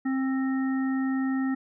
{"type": "harmonic tone", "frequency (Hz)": 265.1, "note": "C4", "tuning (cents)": 23, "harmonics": [1, 3, 5, 7], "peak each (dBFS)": [-24, -40, -41, -39], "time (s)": [0.05, 1.55], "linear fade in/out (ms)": 10, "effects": []}